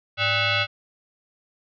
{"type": "tone with frequency modulation", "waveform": "sine", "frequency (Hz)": 587.3, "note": "D5", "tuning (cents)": 0, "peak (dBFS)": -19, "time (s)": [0.17, 0.67], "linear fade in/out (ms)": 50, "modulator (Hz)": 692, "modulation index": 4.7, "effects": []}